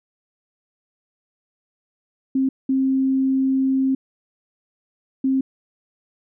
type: tone bursts at uneven times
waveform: sine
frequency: 265.8 Hz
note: C4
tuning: 27 cents sharp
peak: -16 dBFS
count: 3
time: 2.35-2.49 / 2.69-3.95 / 5.24-5.41 s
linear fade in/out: 5 ms
effects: none